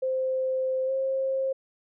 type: tone with pitch glide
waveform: sine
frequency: 521 to 532.9 Hz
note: C5 to C5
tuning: -7 to +32 cents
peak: -24 dBFS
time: 0.02-1.53 s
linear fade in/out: 10 ms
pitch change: +39 cents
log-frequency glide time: 0.86-0.91 s
effects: none